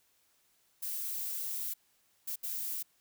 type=noise bursts at uneven times; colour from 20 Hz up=violet; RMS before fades=-37 dBFS; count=3; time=0.82-1.74 / 2.27-2.36 / 2.43-2.83 s; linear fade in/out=10 ms; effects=white hiss -71 dBFS RMS until 3 s